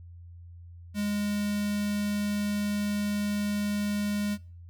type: tone with notch filter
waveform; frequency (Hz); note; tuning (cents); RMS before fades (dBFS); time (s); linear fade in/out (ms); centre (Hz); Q
square; 206; G#3; -14; -29; 0.94-4.38; 50; 820; 0.82
effects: noise-tail reverb RT60 0.5 s tail -26 dB re dry + added 86 Hz sine -44 dBFS peak until 4.69 s